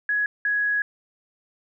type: tone pair in turn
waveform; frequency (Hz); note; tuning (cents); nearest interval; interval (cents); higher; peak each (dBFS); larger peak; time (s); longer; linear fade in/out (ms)
sine; 1676 / 1669.7; G#6 / G#6; +15 / +9; unison; 6; first; -20; neither; 0.09-0.26 / 0.45-0.82; second; 2
effects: none